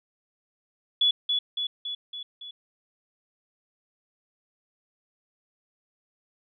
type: tone with echo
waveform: sine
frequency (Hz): 3413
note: G#7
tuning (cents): +47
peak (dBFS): -18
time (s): 1.01-1.11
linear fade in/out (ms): 5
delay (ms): 280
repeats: 5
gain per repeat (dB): -4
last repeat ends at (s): 2.51
effects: none